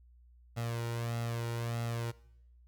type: tone with flanger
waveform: sawtooth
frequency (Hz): 116.9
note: A#2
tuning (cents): +5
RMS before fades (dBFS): -36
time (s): 0.56-2.12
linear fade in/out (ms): 20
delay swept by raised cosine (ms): 1.5 to 2.13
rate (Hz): 1.6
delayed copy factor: +0.6
effects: noise-tail reverb RT60 0.8 s tail -21 dB re dry + added 60 Hz sine -57 dBFS peak until 2.67 s